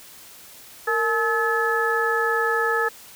harmonic tone with a mistuned harmonic, 430 Hz, A4, 40 cents flat, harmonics 1 / 2 / 3 / 4, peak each -24 / -28 / -25 / -23 dBFS, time 0.87-2.89 s, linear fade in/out 10 ms, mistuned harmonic 1, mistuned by +120 cents, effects white hiss -45 dBFS RMS until 3.15 s

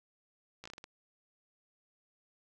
slowing click train, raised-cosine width 0.2 ms, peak -29 dBFS, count 7, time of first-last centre 0.64-0.841 s, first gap 15 ms, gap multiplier 1.32, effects none

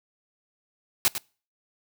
white noise with echo, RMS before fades -20 dBFS, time 1.05-1.08 s, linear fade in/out 0 ms, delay 100 ms, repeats 1, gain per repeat -10 dB, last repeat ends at 1.18 s, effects noise-tail reverb RT60 0.4 s tail -25 dB re dry

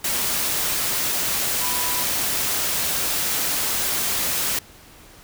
sine tone in noise, 987.8 Hz, B5, in tune, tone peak -31 dBFS, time 1.61-2.03 s, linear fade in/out 5 ms, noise white, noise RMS -23 dBFS, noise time 0.04-4.59 s, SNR -11 dB, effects pink hiss -47 dBFS RMS until 5.23 s

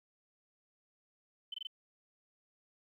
sine tone bursts, 3059 Hz, G7, 43 cents flat, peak -38 dBFS, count 4, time 1.52-1.671 s, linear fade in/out 5 ms, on 22 ms, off 21 ms, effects 12-bit

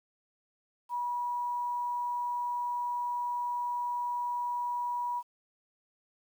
sine tone with quantisation, 970 Hz, B5, 31 cents flat, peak -30 dBFS, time 0.89-5.23 s, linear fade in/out 50 ms, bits 10, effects none

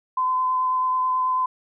sine tone with vibrato, 1022 Hz, C6, 41 cents flat, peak -19 dBFS, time 0.17-1.46 s, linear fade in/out 5 ms, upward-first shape triangle, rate 9.2 Hz, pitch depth 13 cents each way, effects none

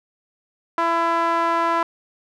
sawtooth tone with band-pass filter, 334.9 Hz, E4, 27 cents sharp, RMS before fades -20 dBFS, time 0.78-1.83 s, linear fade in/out 2 ms, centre 1100 Hz, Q 2.8, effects none

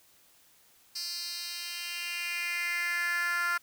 10% pulse tone with high-pass filter sweep, 347.5 Hz, F4, 9 cents flat, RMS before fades -33 dBFS, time 0.95-3.58 s, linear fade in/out 10 ms, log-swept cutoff 4700 to 1400 Hz, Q 3.9, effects white hiss -62 dBFS RMS until 3.62 s

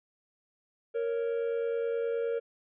triangle tone pair together, 464.8 / 554.4 Hz, A#4 / C#5, -5 / 0 cents, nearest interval minor third, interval 305 cents, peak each -27 / -34 dBFS, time 0.94-2.4 s, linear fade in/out 20 ms, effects resampled to 8000 Hz

